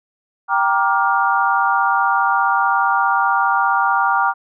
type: chord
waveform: sine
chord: G minor seventh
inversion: none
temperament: just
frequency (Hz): 784 / 940.8 / 1176 / 1411.2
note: G5 / Bb5 / D6 / F6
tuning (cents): 0 / +16 / +2 / +18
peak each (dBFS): -19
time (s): 0.48-4.34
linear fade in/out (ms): 50
effects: none